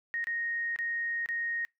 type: tone with dropouts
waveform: sine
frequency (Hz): 1864.7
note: A#6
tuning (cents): 0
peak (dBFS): -30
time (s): 0.14-1.65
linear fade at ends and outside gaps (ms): 0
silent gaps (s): 0.242-0.27 / 0.761-0.788 / 1.26-1.288
effects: noise-tail reverb RT60 0.2 s tail -26 dB re dry